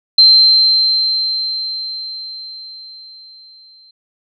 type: tone with exponential decay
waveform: sine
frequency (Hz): 4122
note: C8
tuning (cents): -27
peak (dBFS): -3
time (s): 0.18-3.91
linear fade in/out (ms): 5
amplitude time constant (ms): 810
effects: none